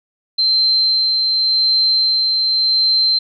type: tone with tremolo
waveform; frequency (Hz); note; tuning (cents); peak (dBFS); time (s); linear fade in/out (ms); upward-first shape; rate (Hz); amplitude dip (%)
sine; 4118; C8; -28; -11; 0.38-3.19; 10; sine; 0.88; 25
effects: none